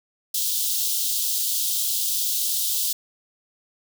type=high-pass noise; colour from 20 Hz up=white; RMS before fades=-24 dBFS; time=0.34-2.93 s; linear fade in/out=5 ms; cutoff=3200 Hz; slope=48 dB/octave; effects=none